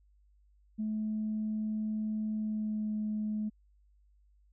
sine tone with pitch glide, 215.7 to 213.3 Hz, A3 to G#3, -34 to +46 cents, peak -30 dBFS, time 0.78-3.5 s, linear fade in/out 20 ms, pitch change -20 cents, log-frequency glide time 2.35-2.95 s, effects tanh soft clip ceiling -26 dBFS + added 50 Hz sine -62 dBFS peak until 4.52 s

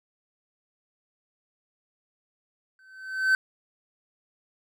triangle tone with exponential growth, 1534 Hz, G6, 38 cents flat, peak -14 dBFS, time 2.79-3.35 s, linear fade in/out 1 ms, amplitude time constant 120 ms, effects none

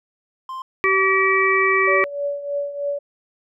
triangle tone, 1046.5 Hz, C6, in tune, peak -26 dBFS, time 0.49-0.62 s, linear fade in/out 2 ms
harmonic tone, 384.3 Hz, G4, 34 cents flat, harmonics 1 / 3 / 5 / 6, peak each -20 / -20 / -20 / -20 dBFS, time 0.84-2.04 s, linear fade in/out 0 ms
sine tone with tremolo, 571 Hz, D5, 49 cents flat, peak -19 dBFS, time 1.87-2.99 s, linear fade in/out 10 ms, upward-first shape triangle, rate 3.2 Hz, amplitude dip 75%
effects none

